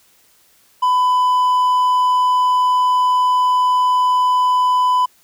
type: tone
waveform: triangle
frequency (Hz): 1001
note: B5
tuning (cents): +23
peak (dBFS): -10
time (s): 0.82-5.06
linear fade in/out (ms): 10
effects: white hiss -54 dBFS RMS until 5.23 s